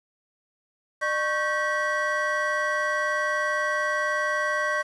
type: tone cluster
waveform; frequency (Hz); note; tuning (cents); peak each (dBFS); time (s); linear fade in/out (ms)
triangle; 603 / 1107 / 1553 / 1930; D5 / C#6 / G6 / B6; +46 / -3 / -17 / -40; -27; 1.01-4.83; 20
effects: resampled to 22050 Hz + 8-bit